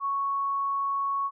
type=tone; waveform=sine; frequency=1108.7 Hz; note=C#6; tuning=in tune; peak=-25 dBFS; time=0-1.31 s; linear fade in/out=50 ms; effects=none